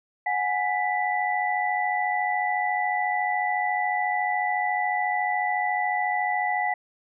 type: tone cluster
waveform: sine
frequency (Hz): 732 / 826 / 1979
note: F#5 / G#5 / B6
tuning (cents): -19 / -10 / +3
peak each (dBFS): -27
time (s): 0.26-6.74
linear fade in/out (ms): 5
effects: none